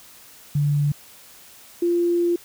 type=tone pair in turn; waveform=sine; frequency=145.4 / 345.8 Hz; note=D3 / F4; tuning=-17 / -17 cents; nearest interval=octave + minor third; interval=1500 cents; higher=second; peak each=-17 / -17 dBFS; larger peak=neither; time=0.55-0.92 / 1.82-2.36 s; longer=second; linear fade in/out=5 ms; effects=white hiss -47 dBFS RMS until 2.44 s